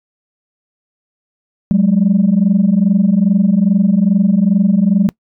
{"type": "tone pair together", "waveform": "sine", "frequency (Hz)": [185.28, 207.7], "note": ["F#3", "G#3"], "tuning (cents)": [3, 0], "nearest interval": "major second", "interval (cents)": 197, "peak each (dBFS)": -10, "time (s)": [1.71, 5.09], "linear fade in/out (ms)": 0, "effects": ["noise-tail reverb RT60 0.1 s tail -24 dB re dry", "tanh soft clip ceiling -4 dBFS"]}